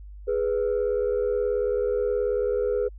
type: tone pair together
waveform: sine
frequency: 415.3 / 493.9 Hz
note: G#4 / B4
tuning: 0 / 0 cents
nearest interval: minor third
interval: 300 cents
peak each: -23 dBFS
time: 0.27-2.89 s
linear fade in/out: 20 ms
effects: tanh soft clip ceiling -18 dBFS + added 50 Hz sine -39 dBFS peak until 2.98 s